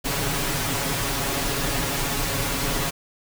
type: noise with comb filter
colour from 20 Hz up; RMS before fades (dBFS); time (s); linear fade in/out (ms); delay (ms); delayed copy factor
pink; -25; 0.04-2.91; 20; 7.2; +0.85
effects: none